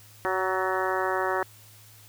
harmonic tone with a mistuned harmonic, 187.2 Hz, F#3, 20 cents sharp, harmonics 2 / 3 / 4 / 5 / 6 / 7 / 8 / 9 / 10, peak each -30 / -32 / -32 / -32 / -33 / -34 / -35 / -35 / -38 dBFS, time 0.25-1.43 s, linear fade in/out 0 ms, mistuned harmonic 9, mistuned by +42 cents, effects added 106 Hz sine -53 dBFS peak until 2.08 s + white hiss -53 dBFS RMS until 2.08 s

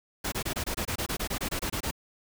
pink noise bursts, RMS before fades -31 dBFS, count 16, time 0.24-1.912 s, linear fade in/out 10 ms, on 82 ms, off 24 ms, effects none

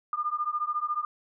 sine beating tone pair, 1202 / 1216 Hz, D6 / D#6, +40 / -40 cents, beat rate 14 Hz, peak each -30 dBFS, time 0.13-1.05 s, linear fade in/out 2 ms, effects none

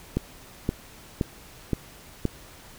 click train, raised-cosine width 3 ms, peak -10 dBFS, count 5, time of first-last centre 0.17-2.253 s, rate 1.92 Hz, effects pink hiss -48 dBFS RMS until 2.78 s

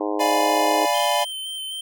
harmonic tone, 103.83 Hz, G#2, in tune, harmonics 3 / 4 / 5 / 6 / 7 / 8 / 9 / 10, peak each -26 / -28 / -30 / -32 / -33 / -34 / -35 / -36 dBFS, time 0-0.86 s, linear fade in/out 10 ms
square chord, D diminished seventh, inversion none, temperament equal, 587.3 / 698.5 / 830.6 / 987.8 Hz, D5 / F5 / Ab5 / Cb6, 0 / 0 / 0 / 0 cents, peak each -25 dBFS, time 0.19-1.25 s, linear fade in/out 20 ms
square tone with vibrato, 3100 Hz, G7, 20 cents flat, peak -29 dBFS, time 0.94-1.81 s, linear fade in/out 5 ms, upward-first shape square, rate 3.9 Hz, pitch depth 13 cents each way
effects none

